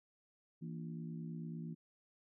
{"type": "harmonic tone with a mistuned harmonic", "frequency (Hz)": 58.27, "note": "A#1", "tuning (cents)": 0, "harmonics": [3, 4, 5, 6], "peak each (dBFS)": [-43, -48, -55, -57], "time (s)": [0.61, 1.75], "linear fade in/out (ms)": 20, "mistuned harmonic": 3, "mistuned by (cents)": -110, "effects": []}